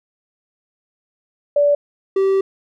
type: tone pair in turn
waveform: sine / triangle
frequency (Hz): 579 / 387.2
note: D5 / G4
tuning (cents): -25 / -21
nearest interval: perfect fifth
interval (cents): 696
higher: first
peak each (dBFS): -11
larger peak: neither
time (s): 1.56-1.75 / 2.16-2.41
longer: second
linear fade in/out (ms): 5
effects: none